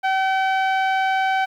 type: tone with low-pass filter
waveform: sawtooth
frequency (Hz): 765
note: G5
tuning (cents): -42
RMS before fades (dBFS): -20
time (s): 0.03-1.46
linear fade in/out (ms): 20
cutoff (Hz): 2300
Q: 0.89
effects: 9-bit